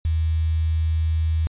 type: tone with quantisation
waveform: sine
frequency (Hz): 80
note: D#2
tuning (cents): +49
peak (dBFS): -18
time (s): 0.05-1.47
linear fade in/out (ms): 0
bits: 7
effects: resampled to 8000 Hz